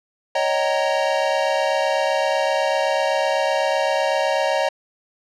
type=chord; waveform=square; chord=Eb dominant seventh; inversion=third; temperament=equal with one note detuned; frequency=554.4 / 622.3 / 765.6 / 932.3 Hz; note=Db5 / Eb5 / G5 / Bb5; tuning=0 / 0 / -41 / 0 cents; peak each=-23 / -23 / -26 / -26 dBFS; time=0.35-4.69 s; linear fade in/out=5 ms; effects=low-pass 5000 Hz 12 dB/octave